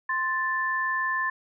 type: tone pair together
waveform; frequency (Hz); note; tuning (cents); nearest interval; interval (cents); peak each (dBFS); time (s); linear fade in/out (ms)
sine; 1046.5 / 1760; C6 / A6; 0 / 0; major sixth; 900; -28 / -26; 0.09-1.3; 5
effects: none